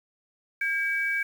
sine tone pair together, 1613.1 / 2284 Hz, G6 / D7, +49 / -49 cents, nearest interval tritone, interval 602 cents, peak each -27 / -27 dBFS, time 0.61-1.23 s, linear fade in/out 5 ms, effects 8-bit

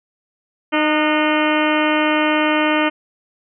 harmonic tone with a mistuned harmonic, 306.1 Hz, D#4, 28 cents flat, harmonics 1 / 2 / 3 / 4 / 5 / 6 / 7 / 8 / 9 / 10, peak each -18 / -21 / -23 / -24 / -25 / -26 / -26 / -27 / -28 / -28 dBFS, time 0.72-2.9 s, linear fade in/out 20 ms, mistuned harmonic 5, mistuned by -60 cents, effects none

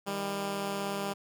10% pulse tone pair together, 158.3 / 199.09 Hz, D#3 / G3, +30 / +27 cents, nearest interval major third, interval 397 cents, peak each -33 / -24 dBFS, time 0.06-1.14 s, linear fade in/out 20 ms, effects none

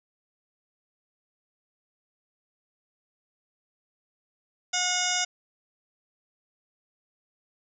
harmonic tone, 723 Hz, F#5, 40 cents flat, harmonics 1 / 2 / 3 / 4 / 5 / 7 / 8 / 9 / 10, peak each -33 / -33 / -33 / -33 / -33 / -33 / -33 / -33 / -33 dBFS, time 4.73-5.25 s, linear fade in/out 10 ms, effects none

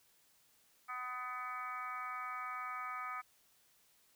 harmonic tone, 250.6 Hz, B3, 25 cents sharp, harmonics 3 / 4 / 5 / 6 / 7 / 8 / 9, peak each -51 / -52 / -41 / -54 / -54 / -55 / -49 dBFS, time 0.88-3.22 s, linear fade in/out 20 ms, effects white hiss -70 dBFS RMS until 4.15 s

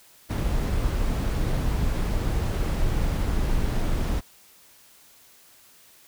brown noise, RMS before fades -24 dBFS, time 0.29-4.21 s, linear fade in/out 20 ms, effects white hiss -54 dBFS RMS until 6.07 s

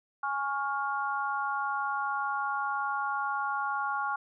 sine chord, Db major, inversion second, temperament equal with one note detuned, 830.6 / 1108.7 / 1405.8 Hz, Ab5 / Db6 / F6, 0 / 0 / +11 cents, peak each -33 dBFS, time 0.23-4.16 s, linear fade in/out 5 ms, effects none

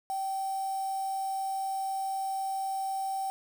sine tone with quantisation, 774 Hz, G5, 22 cents flat, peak -30 dBFS, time 0.1-3.3 s, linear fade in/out 0 ms, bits 7, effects none

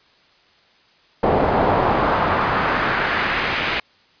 brown noise with band-pass filter sweep, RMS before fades -19 dBFS, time 1.23-3.8 s, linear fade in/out 5 ms, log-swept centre 640 to 2500 Hz, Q 1.5, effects white hiss -55 dBFS RMS until 4.2 s + resampled to 11025 Hz

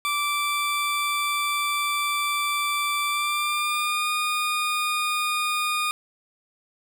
20% pulse tone with pitch glide, 1168 to 1223.9 Hz, D6 to D#6, -10 to -29 cents, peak -18 dBFS, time 0.05-5.91 s, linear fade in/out 0 ms, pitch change +81 cents, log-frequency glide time 3.07-4.11 s, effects none

